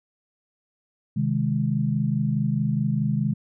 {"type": "chord", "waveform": "sine", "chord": "Ab major", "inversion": "first", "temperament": "equal", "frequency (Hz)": [130.81, 155.56, 207.7], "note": ["C3", "Eb3", "Ab3"], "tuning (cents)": [0, 0, 0], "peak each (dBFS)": -25, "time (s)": [1.16, 3.34], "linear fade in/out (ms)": 10, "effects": []}